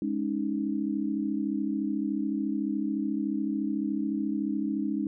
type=chord; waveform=sine; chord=Ab suspended fourth; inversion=none; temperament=equal; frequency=207.7 / 277.2 / 311.1 Hz; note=Ab3 / Db4 / Eb4; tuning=0 / 0 / 0 cents; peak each=-31 dBFS; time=0.02-5.07 s; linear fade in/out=2 ms; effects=none